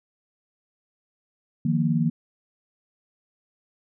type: chord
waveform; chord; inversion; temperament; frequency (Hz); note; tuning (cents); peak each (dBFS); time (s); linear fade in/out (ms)
sine; Eb suspended second; none; equal; 155.56 / 174.61 / 233.1; Eb3 / F3 / Bb3; 0 / 0 / 0; -23 / -25 / -24; 1.65-2.1; 5
effects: none